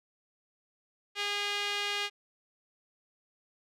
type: tone with band-pass filter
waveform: sawtooth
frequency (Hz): 408.7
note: G#4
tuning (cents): -28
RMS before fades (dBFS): -33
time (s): 1.15-2.1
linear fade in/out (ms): 50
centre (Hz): 3000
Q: 1.7
effects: none